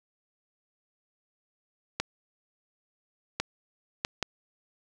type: clicks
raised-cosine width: 0.2 ms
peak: -10 dBFS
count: 4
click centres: 2 / 3.4 / 4.049 / 4.227 s
effects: none